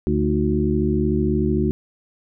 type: harmonic tone with a mistuned harmonic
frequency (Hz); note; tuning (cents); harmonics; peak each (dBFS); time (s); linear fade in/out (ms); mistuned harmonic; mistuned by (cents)
73.3; D2; -3; 1 / 2 / 3 / 4 / 5; -24 / -24 / -22 / -25 / -23; 0.07-1.71; 0; 4; +99
effects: none